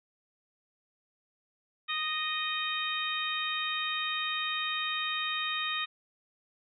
harmonic tone, 620 Hz, D#5, 6 cents flat, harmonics 2 / 3 / 4 / 5 / 6, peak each -36 / -37 / -36 / -39 / -35 dBFS, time 1.88-5.86 s, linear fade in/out 20 ms, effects none

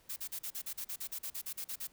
blue noise bursts, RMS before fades -40 dBFS, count 16, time 0.09-1.873 s, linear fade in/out 10 ms, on 73 ms, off 41 ms, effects pink hiss -66 dBFS RMS until 1.92 s

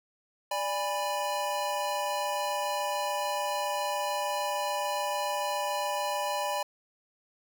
square chord, G# diminished, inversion second, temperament equal with one note detuned, 587.3 / 821.5 / 987.8 Hz, D5 / G#5 / B5, 0 / -19 / 0 cents, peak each -34 dBFS, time 0.51-6.63 s, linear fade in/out 5 ms, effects none

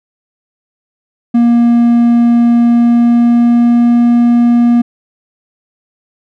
triangle tone with pitch glide, 236.4 to 238.2 Hz, A#3 to A#3, +24 to +38 cents, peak -3 dBFS, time 1.34-4.82 s, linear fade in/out 10 ms, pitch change +14 cents, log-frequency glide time 2.63-4.02 s, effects none

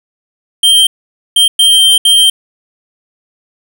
square tone bursts at uneven times, 3149 Hz, G7, 7 cents sharp, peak -5 dBFS, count 4, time 0.63-0.87 / 1.36-1.48 / 1.59-1.98 / 2.05-2.3 s, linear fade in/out 5 ms, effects none

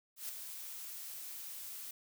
blue noise with ADSR envelope, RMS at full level -40 dBFS, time 0.16-1.91 s, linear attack 130 ms, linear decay 4 ms, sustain -6 dB, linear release 4 ms, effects none

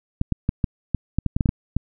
clicks, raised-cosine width 5 ms, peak -7 dBFS, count 12, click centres 0.214 / 0.323 / 0.491 / 0.642 / 0.947 / 1.186 / 1.263 / 1.365 / 1.408 / 1.458 / 1.491 / 1.766 s, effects none

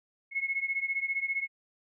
sine beating tone pair, 2176 / 2191 Hz, C#7 / C#7, -33 / -21 cents, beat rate 15 Hz, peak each -31 / -33 dBFS, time 0.31-1.48 s, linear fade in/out 50 ms, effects none

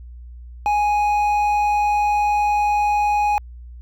triangle tone with hard clipping, 830.6 Hz, G#5, in tune, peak -17 dBFS, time 0.66-3.38 s, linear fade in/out 0 ms, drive 9 dB, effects added 60 Hz sine -35 dBFS peak until 3.81 s

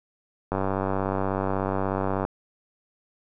click train, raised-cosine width 1 ms, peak -12 dBFS, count 168, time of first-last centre 0.52-2.251 s, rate 96.5 Hz, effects none

